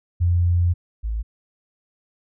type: tone pair in turn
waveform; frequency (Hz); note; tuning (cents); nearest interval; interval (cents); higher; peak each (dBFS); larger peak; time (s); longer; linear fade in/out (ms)
sine; 87.31 / 54.76; F2 / A1; 0 / -8; minor sixth; 808; first; -15 / -22; first; 0.2-0.74 / 1.03-1.23; first; 20
effects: none